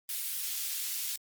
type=high-pass noise; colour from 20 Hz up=white; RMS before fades=-35 dBFS; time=0.09-1.16 s; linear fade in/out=2 ms; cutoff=2800 Hz; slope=12 dB/octave; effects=Opus 32 kbps